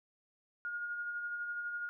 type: tone with tremolo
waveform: sine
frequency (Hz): 1428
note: F6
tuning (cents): +38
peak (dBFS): -35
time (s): 0.65-1.89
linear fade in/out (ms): 0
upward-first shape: sine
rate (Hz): 12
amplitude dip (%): 35
effects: none